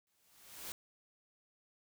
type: noise with exponential growth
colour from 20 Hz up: white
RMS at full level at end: -42 dBFS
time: 0.07-0.72 s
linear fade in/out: 1 ms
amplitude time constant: 140 ms
effects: none